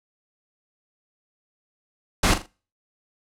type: noise with echo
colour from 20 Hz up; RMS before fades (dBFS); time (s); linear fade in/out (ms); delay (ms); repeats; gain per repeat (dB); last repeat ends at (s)
pink; -18; 2.23-2.34; 5; 41; 3; -10; 2.463
effects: noise-tail reverb RT60 0.4 s tail -26 dB re dry + low-pass 9000 Hz 12 dB/octave